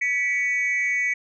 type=tone pair together; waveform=sine; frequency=1965.8 / 2251 Hz; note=B6 / C#7; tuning=-9 / +26 cents; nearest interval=major second; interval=235 cents; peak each=-22 / -21 dBFS; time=0.01-1.14 s; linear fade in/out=10 ms; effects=tanh soft clip ceiling -17 dBFS